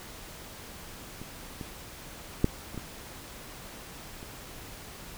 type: clicks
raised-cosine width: 3 ms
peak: -27 / -24 / -8 / -29 / -22 / -30 dBFS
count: 6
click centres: 1.216 / 1.612 / 2.444 / 2.745 / 2.777 / 4.229 s
effects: pink hiss -45 dBFS RMS until 5.17 s